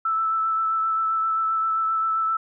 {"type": "tone with vibrato", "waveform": "sine", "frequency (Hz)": 1318.5, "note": "E6", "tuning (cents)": 0, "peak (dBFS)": -20, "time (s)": [0.05, 2.37], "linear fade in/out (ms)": 5, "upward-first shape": "triangle", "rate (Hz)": 7.6, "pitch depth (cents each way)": 18, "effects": []}